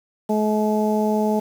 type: harmonic tone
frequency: 213.6 Hz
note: G#3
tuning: 49 cents sharp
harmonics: 1 / 2 / 3 / 4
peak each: -20 / -23 / -25 / -26 dBFS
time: 0.29-1.4 s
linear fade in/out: 10 ms
effects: 7-bit